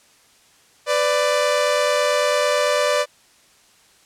sawtooth tone pair together, 500 / 589 Hz, B4 / D5, +21 / +5 cents, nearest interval minor third, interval 284 cents, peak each -18 / -14 dBFS, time 0.86-3.06 s, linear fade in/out 50 ms, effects white hiss -54 dBFS RMS until 4.05 s + low-pass 9000 Hz 12 dB/octave

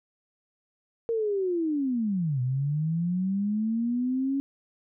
sine linear two-way sweep, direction down then up, 466.2 to 123.1 to 277.9 Hz, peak -24 dBFS, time 1.09-4.4 s, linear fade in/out 0 ms, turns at 2.41 s, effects none

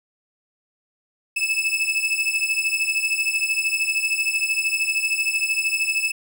40% pulse beating tone pair, 2605 / 2618 Hz, E7 / E7, -21 / -13 cents, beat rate 13 Hz, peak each -22 dBFS, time 1.36-6.12 s, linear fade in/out 10 ms, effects none

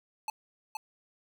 square tone with echo, 867 Hz, A5, 26 cents flat, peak -32 dBFS, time 0.28-0.3 s, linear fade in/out 2 ms, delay 470 ms, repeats 1, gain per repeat -3 dB, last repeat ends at 0.77 s, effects none

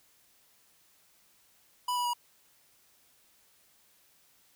square tone with pitch steps, 987.8 / 976.5 / 965.2 Hz, B5 / B5 / B5, 0 / -20 / -40 cents, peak -29 dBFS, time 1.88-2.135 s, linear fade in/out 5 ms, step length 85 ms, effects white hiss -65 dBFS RMS until 4.55 s

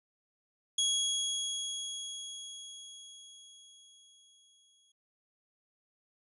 25% pulse tone with exponential decay, 3322 Hz, G#7, in tune, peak -23 dBFS, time 0.78-4.92 s, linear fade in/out 5 ms, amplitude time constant 900 ms, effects resampled to 32000 Hz

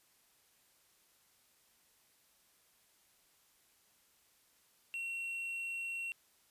triangle tone, 2728 Hz, F7, 41 cents flat, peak -36 dBFS, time 4.94-6.12 s, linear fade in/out 0 ms, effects white hiss -70 dBFS RMS until 6.5 s + resampled to 32000 Hz

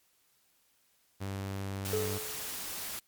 sawtooth tone, 97.7 Hz, G2, 5 cents flat, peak -31 dBFS, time 1.2-2.19 s, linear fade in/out 20 ms
white noise, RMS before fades -39 dBFS, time 1.85-2.99 s, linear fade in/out 0 ms
triangle tone with exponential decay, 430.8 Hz, A4, 37 cents flat, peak -25 dBFS, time 1.93-2.62 s, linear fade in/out 2 ms, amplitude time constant 150 ms
effects white hiss -70 dBFS RMS until 3.07 s + MP3 96 kbps

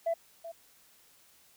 sine tone with echo, 667 Hz, E5, 20 cents sharp, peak -25 dBFS, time 0.06-0.14 s, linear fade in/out 10 ms, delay 380 ms, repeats 1, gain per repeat -14 dB, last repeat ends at 0.52 s, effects tanh soft clip ceiling -24 dBFS + white hiss -62 dBFS RMS until 1.56 s

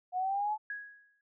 sine linear sweep, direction up, 720 to 867 Hz, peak -29 dBFS, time 0.12-0.58 s, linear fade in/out 50 ms
sine tone with exponential decay, 1661.2 Hz, G#6, in tune, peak -34 dBFS, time 0.7-1.21 s, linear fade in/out 2 ms, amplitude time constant 110 ms
effects none

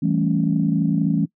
sine chord, A dominant seventh, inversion second, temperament equal, 164.81 / 196 / 220 / 277.2 Hz, E3 / G3 / A3 / C#4, 0 / 0 / 0 / 0 cents, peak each -20 / -23 / -23 / -22 dBFS, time 0.02-1.26 s, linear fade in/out 10 ms, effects noise-tail reverb RT60 0.1 s tail -23 dB re dry + tanh soft clip ceiling -6 dBFS

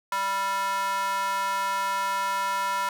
square tone with high-pass filter, 196 Hz, G3, in tune, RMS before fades -27 dBFS, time 0.12-2.89 s, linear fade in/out 2 ms, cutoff 1100 Hz, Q 6.4, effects none

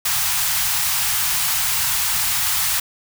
white band-stop noise, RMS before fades -20 dBFS, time 0.05-2.8 s, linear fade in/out 5 ms, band 160 to 740 Hz, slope 48 dB/octave, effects none

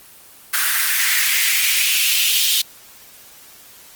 white noise with high-pass filter sweep, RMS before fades -17 dBFS, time 0.53-2.62 s, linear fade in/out 10 ms, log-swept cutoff 1500 to 3300 Hz, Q 3.2, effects white hiss -44 dBFS RMS until 3.95 s + Opus 24 kbps

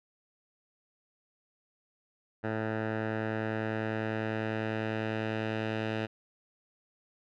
10% pulse tone with low-pass filter sweep, 110 Hz, A2, in tune, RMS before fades -33 dBFS, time 2.43-6.07 s, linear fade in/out 20 ms, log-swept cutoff 1600 to 2800 Hz, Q 1.5, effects none

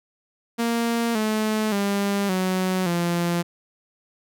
sawtooth tone with pitch steps, 232.9 / 216.1 / 200.4 / 185.92 / 172.47 Hz, A#3 / A3 / G3 / F#3 / F3, -1 / -31 / +38 / +9 / -21 cents, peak -17 dBFS, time 0.58-3.43 s, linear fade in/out 20 ms, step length 570 ms, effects none

